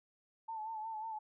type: tone with vibrato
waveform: sine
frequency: 880 Hz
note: A5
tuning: in tune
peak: -39 dBFS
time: 0.48-1.19 s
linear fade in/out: 10 ms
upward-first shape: sine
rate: 5.5 Hz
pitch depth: 50 cents each way
effects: none